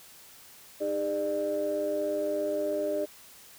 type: tone cluster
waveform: sine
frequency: 308.6 / 405.6 / 599 Hz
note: D#4 / G#4 / D5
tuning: -14 / -41 / +34 cents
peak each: -34 / -32 / -28 dBFS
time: 0.8-3.06 s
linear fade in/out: 20 ms
effects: tanh soft clip ceiling -20 dBFS + white hiss -52 dBFS RMS until 3.58 s